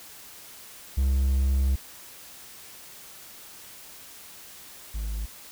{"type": "tone pair in turn", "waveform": "triangle", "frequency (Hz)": [66.7, 53.09], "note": ["C2", "G#1"], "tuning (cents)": [34, 39], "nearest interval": "major third", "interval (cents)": 395, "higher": "first", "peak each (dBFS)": [-18, -26], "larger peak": "first", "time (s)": [[0.97, 1.76], [4.94, 5.26]], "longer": "first", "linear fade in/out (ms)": 10, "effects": ["white hiss -46 dBFS RMS until 5.51 s"]}